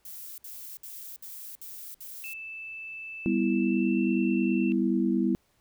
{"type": "noise bursts", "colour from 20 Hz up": "violet", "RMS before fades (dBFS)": -42, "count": 6, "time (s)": [0.05, 2.335], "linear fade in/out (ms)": 2, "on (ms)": 330, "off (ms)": 61}
{"type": "tone with pitch glide", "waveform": "sine", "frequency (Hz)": [2637, 2685], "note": ["E7", "E7"], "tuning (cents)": [0, 31], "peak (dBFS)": -37, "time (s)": [2.24, 4.72], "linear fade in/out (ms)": 0, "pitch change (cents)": 31, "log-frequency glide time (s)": [3.46, 4.09]}
{"type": "chord", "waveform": "sine", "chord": "E minor", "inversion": "first", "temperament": "equal with one note detuned", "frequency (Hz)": [197.59, 246.9, 329.6], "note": ["G3", "B3", "E4"], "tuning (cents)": [14, 0, 0], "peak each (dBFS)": -27, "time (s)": [3.26, 5.35], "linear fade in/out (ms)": 0}
{"effects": ["pink hiss -69 dBFS RMS until 5.6 s"]}